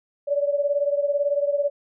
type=beating tone pair; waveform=sine; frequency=569 / 587 Hz; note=C#5 / D5; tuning=+45 / -1 cents; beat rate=18 Hz; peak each=-21 / -25 dBFS; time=0.27-1.7 s; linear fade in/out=20 ms; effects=none